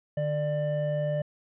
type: tone pair together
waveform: triangle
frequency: 150 / 594.5 Hz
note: D3 / D5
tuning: +37 / +21 cents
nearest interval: 2 octaves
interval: 2384 cents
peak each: -27 / -26 dBFS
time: 0.17-1.22 s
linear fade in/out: 5 ms
effects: resampled to 8000 Hz